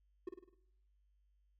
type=tone with echo; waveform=triangle; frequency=362.3 Hz; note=F#4; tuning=36 cents flat; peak=-36 dBFS; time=0.27-0.29 s; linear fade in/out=5 ms; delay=51 ms; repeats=5; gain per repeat=-5 dB; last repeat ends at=0.545 s; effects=noise-tail reverb RT60 0.8 s tail -20 dB re dry + added 50 Hz sine -70 dBFS peak until 1.59 s